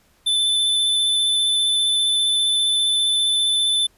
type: tone with vibrato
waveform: square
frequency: 3520 Hz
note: A7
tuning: in tune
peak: -17 dBFS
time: 0.26-3.87 s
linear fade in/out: 10 ms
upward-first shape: square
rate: 15 Hz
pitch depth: 12 cents each way
effects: pink hiss -59 dBFS RMS until 3.97 s + resampled to 32000 Hz